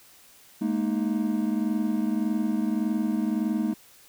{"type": "chord", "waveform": "triangle", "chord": "Ab suspended second", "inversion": "none", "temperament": "equal with one note detuned", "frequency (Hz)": [211.4, 233.1, 311.1], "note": ["Ab3", "Bb3", "Eb4"], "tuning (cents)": [31, 0, 0], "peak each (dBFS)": [-25, -26, -27], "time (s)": [0.61, 3.74], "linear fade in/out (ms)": 10, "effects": ["white hiss -54 dBFS RMS until 4.08 s"]}